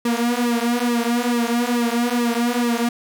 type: tone with flanger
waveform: sawtooth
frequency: 238.5 Hz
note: A#3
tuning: 40 cents sharp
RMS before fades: -20 dBFS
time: 0.05-2.89 s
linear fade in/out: 5 ms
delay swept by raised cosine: 1.3 to 6.2 ms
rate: 2.3 Hz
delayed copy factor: -0.95
effects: none